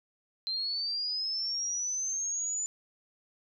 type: linear sweep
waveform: sine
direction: up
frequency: 4092 to 7040 Hz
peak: -30 dBFS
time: 0.47-2.66 s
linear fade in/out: 0 ms
effects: none